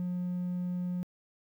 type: tone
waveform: triangle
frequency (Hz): 179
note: F3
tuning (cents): +43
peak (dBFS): -28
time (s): 0-1.03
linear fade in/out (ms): 0
effects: tanh soft clip ceiling -25 dBFS + 11-bit